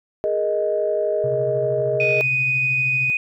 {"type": "chord", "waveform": "sine", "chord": "Ab suspended second", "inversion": "none", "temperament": "just", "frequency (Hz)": [415.3, 467.2, 623], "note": ["Ab4", "Bb4", "Eb5"], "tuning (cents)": [0, 4, 2], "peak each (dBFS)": [-23, -26, -20], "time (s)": [0.24, 2.21], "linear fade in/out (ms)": 0}
{"type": "tone with tremolo", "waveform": "sine", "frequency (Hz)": 130.81, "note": "C3", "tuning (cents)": 0, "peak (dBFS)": -25, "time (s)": [1.24, 3.1], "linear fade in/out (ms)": 0, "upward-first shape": "sine", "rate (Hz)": 13, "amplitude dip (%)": 55}
{"type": "tone", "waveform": "sine", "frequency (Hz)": 2489, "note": "D#7", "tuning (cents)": 0, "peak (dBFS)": -17, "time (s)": [2, 3.17], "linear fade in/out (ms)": 2}
{"effects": ["tanh soft clip ceiling -8 dBFS"]}